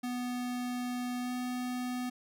square tone with pitch glide, 246.9 to 249 Hz, B3 to B3, 0 to +14 cents, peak -34 dBFS, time 0.03-2.1 s, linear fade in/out 10 ms, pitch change +14 cents, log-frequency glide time 1.21-1.32 s, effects none

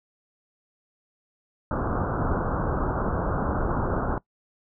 pink low-pass noise, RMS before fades -26 dBFS, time 1.71-4.18 s, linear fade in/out 2 ms, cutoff 1500 Hz, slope 96 dB/octave, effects noise-tail reverb RT60 0.1 s tail -21 dB re dry

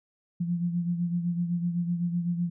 sine beating tone pair, 172.4 / 180.3 Hz, F3 / F#3, -22 / -45 cents, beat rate 7.9 Hz, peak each -26 / -34 dBFS, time 0.4-2.5 s, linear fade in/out 10 ms, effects none

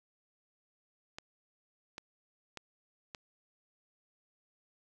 clicks, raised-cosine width 0.2 ms, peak -25 dBFS, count 4, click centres 1.185 / 1.981 / 2.573 / 3.148 s, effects none

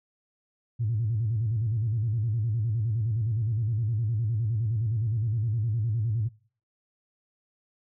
sine tone with vibrato, 111.3 Hz, A2, 20 cents sharp, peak -23 dBFS, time 0.79-6.29 s, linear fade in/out 20 ms, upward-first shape square, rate 9.7 Hz, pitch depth 110 cents each way, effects noise-tail reverb RT60 0.5 s tail -26 dB re dry + tanh soft clip ceiling -19 dBFS

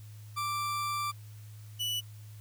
40% pulse tone pair in turn, 1174.7 / 2960 Hz, D6 / F#7, 0 / 0 cents, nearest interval octave + major third, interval 1600 cents, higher second, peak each -30 / -30 dBFS, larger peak neither, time 0.36-1.12 / 1.79-2.01 s, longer first, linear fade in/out 20 ms, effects added 106 Hz sine -45 dBFS peak until 2.4 s + white hiss -60 dBFS RMS until 2.4 s

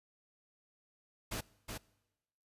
pink noise with echo, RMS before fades -39 dBFS, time 1.31-1.41 s, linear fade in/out 10 ms, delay 370 ms, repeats 1, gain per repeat -4 dB, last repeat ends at 1.78 s, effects noise-tail reverb RT60 1.0 s tail -23 dB re dry + resampled to 32000 Hz

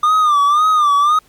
triangle tone with vibrato, 1200 Hz, D6, 37 cents sharp, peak -8 dBFS, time 0.03-1.19 s, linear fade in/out 5 ms, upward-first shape sine, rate 1.9 Hz, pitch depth 94 cents each way, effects pink hiss -52 dBFS RMS until 1.28 s + Opus 48 kbps

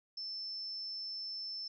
sine tone, 5300 Hz, E8, 9 cents sharp, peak -39 dBFS, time 0.17-1.68 s, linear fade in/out 5 ms, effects none

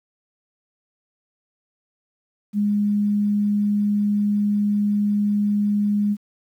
sine tone, 206.1 Hz, G#3, 13 cents flat, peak -17 dBFS, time 2.53-6.17 s, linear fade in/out 50 ms, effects 9-bit

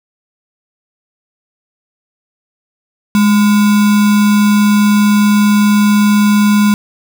sine tone with sample-and-hold, 207.7 Hz, G#3, in tune, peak -6 dBFS, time 3.15-6.74 s, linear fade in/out 0 ms, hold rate 1225 Hz, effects none

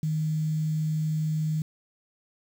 sine tone with quantisation, 155.56 Hz, D#3, in tune, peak -24 dBFS, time 0.03-1.62 s, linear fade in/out 2 ms, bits 8, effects none

